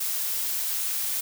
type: noise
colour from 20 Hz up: blue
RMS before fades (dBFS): -28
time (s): 0-1.21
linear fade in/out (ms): 10
effects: none